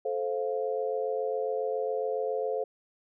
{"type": "chord", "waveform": "sine", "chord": "F major", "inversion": "first", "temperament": "just", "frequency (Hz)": [436.5, 523.8, 698.5], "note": ["A4", "C5", "F5"], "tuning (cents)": [-14, 2, 0], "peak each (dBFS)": [-31, -31, -36], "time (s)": [0.05, 2.64], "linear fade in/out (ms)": 5, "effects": []}